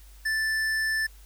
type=tone with tanh clipping; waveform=triangle; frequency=1760 Hz; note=A6; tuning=in tune; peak=-26 dBFS; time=0.25-1.07 s; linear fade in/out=10 ms; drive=18 dB; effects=added 50 Hz sine -47 dBFS peak until 1.25 s + white hiss -57 dBFS RMS until 1.25 s